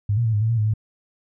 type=tone with pitch steps; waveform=sine; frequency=102.6 / 118.1 / 111.9 / 104.2 / 111.6 / 116.2 / 106.8 / 108.6 Hz; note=G#2 / A#2 / A2 / G#2 / A2 / A#2 / G#2 / A2; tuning=-21 / +23 / +30 / +6 / +25 / -5 / +49 / -22 cents; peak=-17 dBFS; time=0.09-0.738 s; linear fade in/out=5 ms; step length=81 ms; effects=none